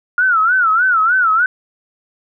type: tone with vibrato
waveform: sine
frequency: 1396.9 Hz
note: F6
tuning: in tune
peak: -10 dBFS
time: 0.18-1.46 s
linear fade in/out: 2 ms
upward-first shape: sine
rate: 3.3 Hz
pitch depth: 160 cents each way
effects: none